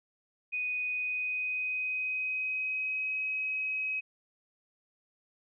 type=tone with pitch glide; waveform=sine; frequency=2489 to 2541 Hz; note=D#7 to D#7; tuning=0 to +36 cents; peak=-30 dBFS; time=0.52-4.01 s; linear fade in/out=20 ms; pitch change=+36 cents; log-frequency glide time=0.88-3.19 s; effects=none